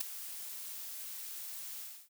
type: noise with ADSR envelope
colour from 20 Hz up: blue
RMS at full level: -30 dBFS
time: 0-2.09 s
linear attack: 10 ms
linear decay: 6 ms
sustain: -14 dB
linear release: 290 ms
effects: none